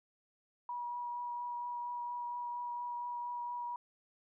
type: tone with vibrato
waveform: sine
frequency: 965 Hz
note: B5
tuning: 40 cents flat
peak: -37 dBFS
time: 0.69-3.76 s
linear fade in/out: 2 ms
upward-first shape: triangle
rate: 4.3 Hz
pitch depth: 13 cents each way
effects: none